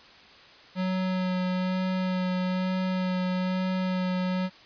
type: tone with vibrato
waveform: square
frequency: 184.6 Hz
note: F#3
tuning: 4 cents flat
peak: -26 dBFS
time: 0.75-4.5 s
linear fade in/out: 50 ms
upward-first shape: sine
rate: 1.1 Hz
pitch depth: 13 cents each way
effects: white hiss -51 dBFS RMS until 4.65 s + resampled to 11025 Hz